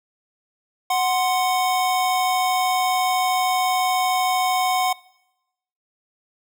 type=tone pair together; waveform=square; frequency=740 / 1046.5 Hz; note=F#5 / C6; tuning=0 / 0 cents; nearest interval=tritone; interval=600 cents; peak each=-20 / -25 dBFS; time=0.9-4.93 s; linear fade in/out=5 ms; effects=noise-tail reverb RT60 0.9 s tail -22 dB re dry